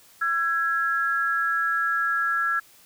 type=tone pair together; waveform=sine; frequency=1350.2 / 1661.2 Hz; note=E6 / G#6; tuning=+41 / 0 cents; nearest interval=major third; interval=359 cents; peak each=-24 dBFS; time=0.21-2.6 s; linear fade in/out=10 ms; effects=white hiss -54 dBFS RMS until 2.85 s